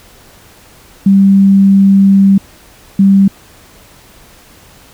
sine tone bursts at uneven times, 195.8 Hz, G3, 2 cents flat, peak -3 dBFS, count 2, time 1.06-2.38 / 2.99-3.28 s, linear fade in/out 5 ms, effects pink hiss -41 dBFS RMS until 4.93 s

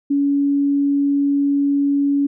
sine tone, 282.3 Hz, C#4, 32 cents sharp, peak -14 dBFS, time 0.1-2.27 s, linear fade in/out 10 ms, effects none

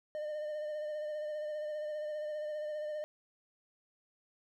triangle tone with vibrato, 605 Hz, D#5, 49 cents flat, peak -34 dBFS, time 0.15-3.04 s, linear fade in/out 0 ms, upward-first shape sine, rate 15 Hz, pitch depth 27 cents each way, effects none

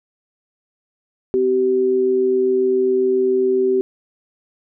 sine tone pair together, 256.3 / 383.6 Hz, C4 / G4, -36 / -37 cents, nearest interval perfect fifth, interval 699 cents, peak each -24 / -14 dBFS, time 1.34-3.81 s, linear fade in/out 0 ms, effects none

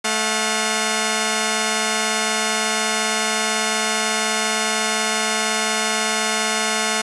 5% pulse tone pair together, 217.9 / 717.8 Hz, A3 / F5, -17 / +47 cents, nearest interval octave + major sixth, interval 2064 cents, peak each -10 dBFS, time 0.04-7.02 s, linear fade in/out 10 ms, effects resampled to 24000 Hz + 7-bit

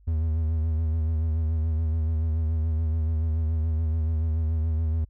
triangle tone with vibrato, 79.8 Hz, D#2, 44 cents sharp, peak -20 dBFS, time 0.07-5.05 s, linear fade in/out 10 ms, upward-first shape sine, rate 7 Hz, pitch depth 49 cents each way, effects added 50 Hz sine -52 dBFS peak until 5.09 s

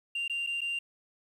sine tone with dropouts, 2782 Hz, F7, 7 cents flat, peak -28 dBFS, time 0.15-0.79 s, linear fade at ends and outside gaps 5 ms, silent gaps 0.28-0.297 / 0.465-0.471 / 0.608-0.615 s, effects tanh soft clip ceiling -28 dBFS + 10-bit

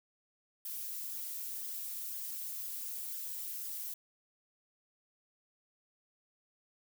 violet noise with flanger, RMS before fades -41 dBFS, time 0.65-3.94 s, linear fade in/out 5 ms, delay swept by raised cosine 0.58 to 5.98 ms, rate 2 Hz, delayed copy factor +0.75, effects none

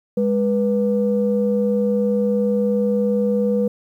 sine tone pair together, 205.7 / 488.6 Hz, G#3 / B4, -16 / -19 cents, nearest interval octave + minor third, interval 1497 cents, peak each -18 dBFS, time 0.17-3.68 s, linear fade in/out 5 ms, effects tanh soft clip ceiling -8 dBFS + 9-bit

